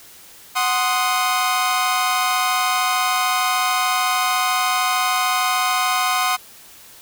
sawtooth chord, C diminished, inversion second, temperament equal, 740 / 1046.5 / 1244.5 Hz, Gb5 / C6 / Eb6, 0 / 0 / 0 cents, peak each -18 dBFS, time 0.55-6.37 s, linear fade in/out 20 ms, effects white hiss -44 dBFS RMS until 7.01 s

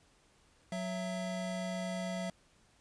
square tone pair together, 184.1 / 665.4 Hz, F#3 / E5, -8 / +16 cents, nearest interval octave + minor seventh, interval 2224 cents, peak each -38 / -40 dBFS, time 0.72-2.3 s, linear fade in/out 2 ms, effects pink hiss -67 dBFS RMS until 2.8 s + resampled to 22050 Hz

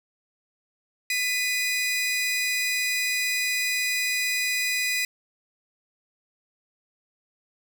sawtooth tone pair together, 2000 / 2471 Hz, B6 / D#7, +21 / -13 cents, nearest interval major third, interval 366 cents, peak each -23 dBFS, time 1.1-5.05 s, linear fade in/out 2 ms, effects none

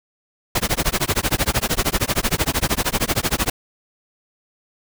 pink noise with tremolo, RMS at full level -17 dBFS, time 0.55-3.5 s, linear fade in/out 5 ms, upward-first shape sine, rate 13 Hz, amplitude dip 100%, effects none

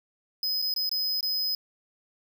square tone with dropouts, 5040 Hz, D#8, 21 cents sharp, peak -26 dBFS, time 0.43-1.55 s, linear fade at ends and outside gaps 2 ms, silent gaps 0.618-0.623 / 0.74-0.762 / 0.893-0.914 / 1.208-1.228 s, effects 10-bit

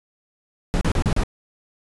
brown noise bursts, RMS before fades -19 dBFS, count 5, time 0.74-1.235 s, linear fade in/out 0 ms, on 71 ms, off 35 ms, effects resampled to 24000 Hz

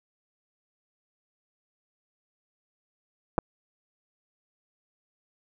clicks, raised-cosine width 1 ms, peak -10 dBFS, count 2, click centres 3.381 / 3.387 s, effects none

